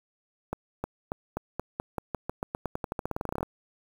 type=accelerating click train; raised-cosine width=1 ms; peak=-16 dBFS; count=27; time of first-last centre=0.53-3.43 s; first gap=310 ms; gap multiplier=0.9; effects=7-bit